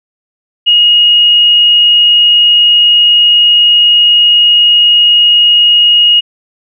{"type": "tone", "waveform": "sine", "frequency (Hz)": 2876, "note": "F#7", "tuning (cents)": -50, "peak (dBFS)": -3, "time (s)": [0.66, 6.21], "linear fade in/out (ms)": 20, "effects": []}